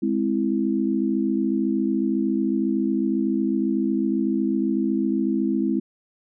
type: chord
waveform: sine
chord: Ab augmented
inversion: none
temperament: equal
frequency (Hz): 207.7 / 261.6 / 329.6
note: Ab3 / C4 / E4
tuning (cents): 0 / 0 / 0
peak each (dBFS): -24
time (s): 0.02-5.8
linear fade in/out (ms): 10
effects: none